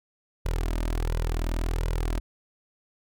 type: tone with flanger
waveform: sawtooth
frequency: 40.82 Hz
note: E1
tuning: 16 cents flat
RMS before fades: -27 dBFS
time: 0.45-2.2 s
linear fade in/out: 10 ms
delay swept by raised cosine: 2 to 3.3 ms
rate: 1.4 Hz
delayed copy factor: +0.65
effects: none